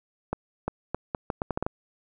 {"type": "accelerating click train", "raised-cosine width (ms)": 1, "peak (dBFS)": -13, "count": 10, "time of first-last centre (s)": [0.33, 1.665], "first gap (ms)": 350, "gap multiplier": 0.76, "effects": []}